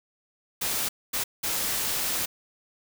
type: noise bursts at uneven times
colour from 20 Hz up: white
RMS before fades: -28 dBFS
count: 3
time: 0.61-0.89 / 1.13-1.24 / 1.43-2.26 s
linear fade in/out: 10 ms
effects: none